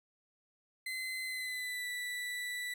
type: tone with pitch glide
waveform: 35% pulse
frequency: 2048 to 1970.3 Hz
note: C7 to B6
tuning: -38 to -5 cents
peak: -35 dBFS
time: 0.86-2.74 s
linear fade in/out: 5 ms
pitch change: -67 cents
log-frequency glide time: 1.25-1.88 s
effects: none